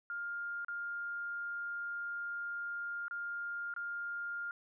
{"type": "tone with dropouts", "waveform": "sine", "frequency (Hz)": 1406, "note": "F6", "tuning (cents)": 11, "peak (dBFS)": -37, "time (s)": [0.1, 4.51], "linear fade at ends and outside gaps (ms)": 1, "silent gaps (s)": [[0.647, 0.683], [3.082, 3.11], [3.739, 3.763]], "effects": []}